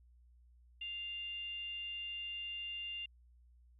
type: tone with frequency modulation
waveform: sine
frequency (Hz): 2794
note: F7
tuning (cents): 0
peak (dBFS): -40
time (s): 0.81-3.06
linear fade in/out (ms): 5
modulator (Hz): 704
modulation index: 0.27
effects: added 60 Hz sine -61 dBFS peak until 3.79 s